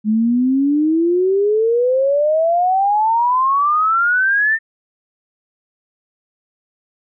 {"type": "exponential sweep", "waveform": "sine", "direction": "up", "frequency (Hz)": [210, 1821], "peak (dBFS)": -12, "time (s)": [0.04, 4.59], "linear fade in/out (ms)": 50, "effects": []}